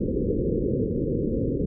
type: low-pass noise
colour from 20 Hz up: white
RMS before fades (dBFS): -25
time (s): 0-1.66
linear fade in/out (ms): 10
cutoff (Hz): 510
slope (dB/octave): 96
effects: none